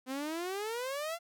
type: exponential sweep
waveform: sawtooth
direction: up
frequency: 253.2 to 696 Hz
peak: -31 dBFS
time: 0.06-1.19 s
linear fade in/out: 50 ms
effects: none